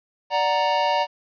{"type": "chord", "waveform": "square", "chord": "D augmented", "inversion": "none", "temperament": "equal", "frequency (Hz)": [587.3, 740, 932.3], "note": ["D5", "F#5", "A#5"], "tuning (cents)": [0, 0, 0], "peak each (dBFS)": [-25, -26, -22], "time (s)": [0.3, 1.07], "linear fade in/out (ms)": 50, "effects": ["resampled to 11025 Hz", "9-bit"]}